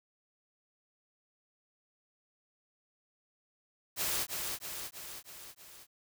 white noise with echo, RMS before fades -33 dBFS, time 3.96-4.27 s, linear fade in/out 50 ms, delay 320 ms, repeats 5, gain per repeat -4 dB, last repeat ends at 5.87 s, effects none

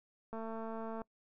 click train, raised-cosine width 1 ms, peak -30 dBFS, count 155, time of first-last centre 0.33-1.018 s, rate 224 Hz, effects noise-tail reverb RT60 0.1 s tail -24 dB re dry

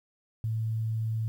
sine tone, 111.4 Hz, A2, 22 cents sharp, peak -27 dBFS, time 0.44-1.28 s, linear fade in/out 0 ms, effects 10-bit

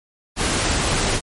pink noise, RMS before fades -20 dBFS, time 0.36-1.21 s, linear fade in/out 50 ms, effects MP3 48 kbps

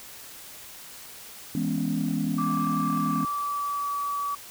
sine chord, C# minor seventh, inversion first, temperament equal, 164.81 / 207.7 / 246.9 / 277.2 Hz, E3 / G#3 / B3 / C#4, 0 / 0 / 0 / 0 cents, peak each -29 dBFS, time 1.55-3.25 s, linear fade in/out 2 ms
sine tone with pitch glide, 1169 to 1144.9 Hz, D6 to D6, -8 to -44 cents, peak -26 dBFS, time 2.38-4.35 s, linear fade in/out 5 ms, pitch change -36 cents, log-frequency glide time 2.91-3.92 s
effects tanh soft clip ceiling -17 dBFS + white hiss -44 dBFS RMS until 4.5 s

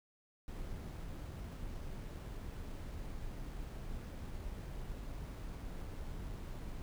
brown noise with sample-and-hold, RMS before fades -44 dBFS, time 0.48-6.82 s, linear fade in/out 0 ms, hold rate 11025 Hz, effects none

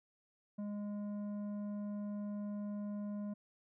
sine tone with tanh clipping, 206 Hz, G#3, 14 cents flat, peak -40 dBFS, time 0.58-3.34 s, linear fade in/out 10 ms, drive 9 dB, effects none

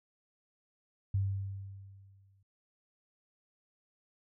sine tone with exponential decay, 97.8 Hz, G2, 4 cents flat, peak -26 dBFS, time 1.14-2.43 s, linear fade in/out 5 ms, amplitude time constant 280 ms, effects none

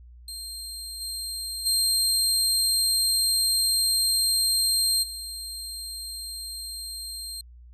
25% pulse tone with level steps, 4186 Hz, C8, in tune, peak -30 / -26 / -16 / -29 dBFS, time 0.28-7.41 s, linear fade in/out 2 ms, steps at 1 / 1.65 / 5.02 s, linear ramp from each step 20 ms, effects added 60 Hz sine -45 dBFS peak until 7.73 s

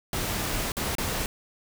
pink noise with dropouts, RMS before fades -29 dBFS, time 0.13-1.26 s, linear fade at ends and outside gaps 1 ms, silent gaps 0.719-0.768 / 0.952-0.983 s, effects none

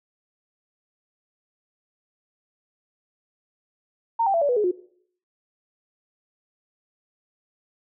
sine tone with pitch steps, 917 / 784.6 / 671.3 / 574.3 / 491.4 / 420.4 / 359.7 Hz, A#5 / G5 / E5 / D5 / B4 / G#4 / F#4, -29 / +1 / +31 / -39 / -9 / +21 / -49 cents, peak -18 dBFS, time 4.19-4.715 s, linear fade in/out 10 ms, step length 75 ms, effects noise-tail reverb RT60 0.6 s tail -19 dB re dry

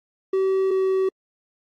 triangle tone pair in turn, 382.6 / 380.2 Hz, G4 / F#4, -42 / +47 cents, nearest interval unison, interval 11 cents, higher first, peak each -16 dBFS, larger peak neither, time 0.33-0.71 / 0.71-1.09 s, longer neither, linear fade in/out 5 ms, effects AAC 48 kbps

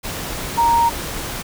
sine tone in noise, 932.3 Hz, A#5, in tune, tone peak -12 dBFS, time 0.57-0.9 s, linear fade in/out 20 ms, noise pink, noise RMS -27 dBFS, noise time 0.03-1.43 s, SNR +12 dB, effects none

